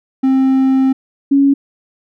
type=tone pair in turn; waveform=triangle / sine; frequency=264.8 / 277.8 Hz; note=C4 / C#4; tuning=+21 / +4 cents; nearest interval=minor second; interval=83 cents; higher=second; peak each=-7 dBFS; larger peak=neither; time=0.23-0.93 / 1.31-1.54 s; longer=first; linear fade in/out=10 ms; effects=none